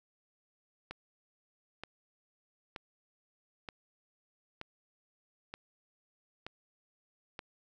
click train, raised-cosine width 0.3 ms, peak -25 dBFS, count 8, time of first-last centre 0.91-7.391 s, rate 1.08 Hz, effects none

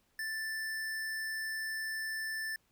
square tone, 1764 Hz, A6, 4 cents sharp, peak -36 dBFS, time 0.19-2.56 s, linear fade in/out 2 ms, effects pink hiss -73 dBFS RMS until 2.71 s

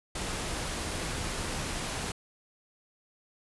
pink noise, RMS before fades -34 dBFS, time 0.15-2.12 s, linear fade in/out 5 ms, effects resampled to 24000 Hz

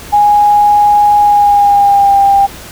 sine tone with pitch glide, 827 to 795.6 Hz, G#5 to G5, -8 to +25 cents, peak -4 dBFS, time 0.12-2.47 s, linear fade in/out 20 ms, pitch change -67 cents, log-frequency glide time 1.2-2.19 s, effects added 60 Hz sine -38 dBFS peak until 2.71 s + pink hiss -30 dBFS RMS until 2.71 s

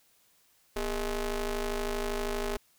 sawtooth ring-modulated tone, 215.3 Hz, A3, 37 cents flat, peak -23 dBFS, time 0.76-2.57 s, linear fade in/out 5 ms, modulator 189 Hz, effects white hiss -66 dBFS RMS until 2.78 s

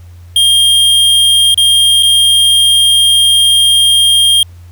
square tone with dropouts, 3217 Hz, G7, 44 cents sharp, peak -6 dBFS, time 0.36-4.43 s, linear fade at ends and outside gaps 2 ms, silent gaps 1.544-1.576 / 2.026-2.031 s, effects added 87 Hz sine -31 dBFS peak until 4.71 s + pink hiss -49 dBFS RMS until 4.71 s

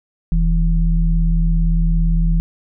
sine tone pair together, 41.2 / 164.81 Hz, E1 / E3, 0 / 0 cents, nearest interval 2 octaves, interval 2400 cents, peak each -13 / -18 dBFS, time 0.32-2.4 s, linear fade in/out 0 ms, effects none

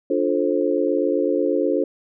sine chord, D minor seventh, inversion none, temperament just, 293.7 / 352.4 / 440.5 / 528.6 Hz, D4 / F4 / A4 / C5, 0 / +16 / +2 / +18 cents, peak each -23 dBFS, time 0.1-1.84 s, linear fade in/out 5 ms, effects none

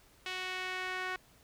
sawtooth tone with band-pass filter sweep, 370 Hz, F#4, in tune, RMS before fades -38 dBFS, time 0.26-1.16 s, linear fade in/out 2 ms, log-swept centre 2800 to 1700 Hz, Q 1.6, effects pink hiss -63 dBFS RMS until 1.43 s

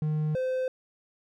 triangle tone pair in turn, 153.3 / 515.6 Hz, D#3 / C5, -25 / -26 cents, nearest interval octave + major sixth, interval 2099 cents, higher second, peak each -23 / -24 dBFS, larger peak first, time 0.02-0.35 / 0.35-0.68 s, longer neither, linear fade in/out 2 ms, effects none

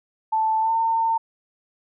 sine tone with pitch glide, 880 to 905.8 Hz, A5 to A#5, 0 to -50 cents, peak -18 dBFS, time 0.32-1.18 s, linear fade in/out 10 ms, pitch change +50 cents, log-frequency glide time 0.6-0.74 s, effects none

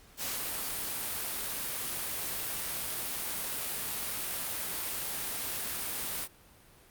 white noise, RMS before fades -35 dBFS, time 0.17-6.28 s, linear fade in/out 50 ms, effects pink hiss -58 dBFS RMS until 6.9 s + Opus 48 kbps

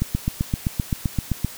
click train, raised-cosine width 5 ms, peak -8 dBFS, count 12, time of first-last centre 0.02-1.447 s, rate 7.71 Hz, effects white hiss -39 dBFS RMS until 1.57 s

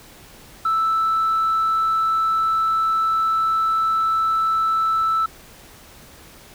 sine tone, 1318.5 Hz, E6, in tune, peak -15 dBFS, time 0.65-5.26 s, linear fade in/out 5 ms, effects tanh soft clip ceiling -14 dBFS + pink hiss -45 dBFS RMS until 6.54 s

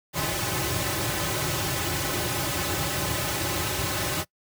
pink noise with comb filter, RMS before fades -27 dBFS, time 0.13-4.25 s, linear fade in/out 50 ms, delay 4.3 ms, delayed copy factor -1, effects noise-tail reverb RT60 0.1 s tail -23 dB re dry + high-pass 80 Hz 12 dB/octave

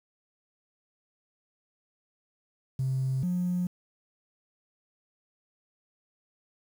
triangle tone pair in turn, 131.8 / 178.8 Hz, C3 / F3, +13 / +41 cents, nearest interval perfect fourth, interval 528 cents, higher second, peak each -22 dBFS, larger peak neither, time 2.79-3.23 / 3.23-3.67 s, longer neither, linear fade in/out 5 ms, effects tanh soft clip ceiling -23 dBFS + 9-bit

